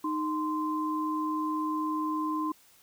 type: tone pair together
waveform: sine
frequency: 309.4 / 1038.7 Hz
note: D#4 / C6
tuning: -10 / -13 cents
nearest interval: octave + major sixth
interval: 2097 cents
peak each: -30 / -31 dBFS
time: 0.04-2.52 s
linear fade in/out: 5 ms
effects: white hiss -60 dBFS RMS until 2.82 s